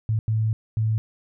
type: tone bursts at uneven times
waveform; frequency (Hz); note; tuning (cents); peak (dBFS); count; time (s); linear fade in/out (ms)
sine; 110; A2; 0; -19; 3; 0.09-0.19 / 0.28-0.53 / 0.77-0.98; 0
effects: none